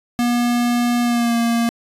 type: tone with pitch glide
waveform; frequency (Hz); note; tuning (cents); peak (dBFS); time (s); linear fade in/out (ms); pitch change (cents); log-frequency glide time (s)
square; 240.6 to 233.2; B3 to A#3; -45 to +1; -16; 0.19-1.69; 0; -54; 1.02-1.36
effects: resampled to 32000 Hz